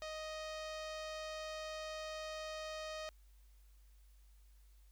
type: tone with low-pass filter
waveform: sawtooth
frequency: 624 Hz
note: D#5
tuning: 5 cents sharp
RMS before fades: -45 dBFS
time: 0.02-3.09 s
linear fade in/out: 0 ms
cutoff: 5300 Hz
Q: 1.5
effects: added 50 Hz sine -60 dBFS peak until 4.91 s + white hiss -75 dBFS RMS until 4.91 s